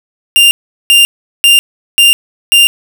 45% pulse tone bursts, 2794 Hz, F7, in tune, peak -3 dBFS, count 5, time 0.36-2.67 s, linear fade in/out 0 ms, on 150 ms, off 390 ms, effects none

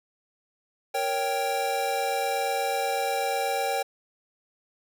square chord, G diminished, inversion first, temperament equal, 466.2 / 554.4 / 784 Hz, Bb4 / Db5 / G5, 0 / 0 / 0 cents, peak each -33 / -31 / -28 dBFS, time 0.94-3.83 s, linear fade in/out 10 ms, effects none

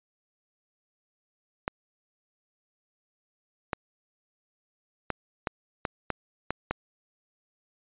clicks, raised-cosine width 0.5 ms, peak -12 dBFS, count 8, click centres 1.679 / 3.732 / 5.103 / 5.472 / 5.852 / 6.103 / 6.506 / 6.71 s, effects resampled to 8000 Hz

